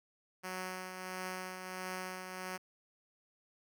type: tone with tremolo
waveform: 5% pulse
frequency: 185 Hz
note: F#3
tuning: in tune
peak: -27 dBFS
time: 0.43-2.58 s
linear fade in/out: 20 ms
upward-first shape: triangle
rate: 1.5 Hz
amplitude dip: 50%
effects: none